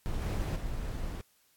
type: noise with level steps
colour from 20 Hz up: brown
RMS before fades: -33 / -31 / -36 dBFS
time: 0.06-1.21 s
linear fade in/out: 0 ms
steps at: 0.22 / 0.56 s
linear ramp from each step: 2 ms
effects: white hiss -68 dBFS RMS until 1.56 s + AAC 64 kbps